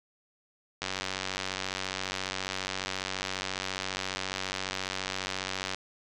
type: click train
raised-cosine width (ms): 0.2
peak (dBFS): -14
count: 467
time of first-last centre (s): 0.82-5.746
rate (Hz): 94.6
effects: resampled to 22050 Hz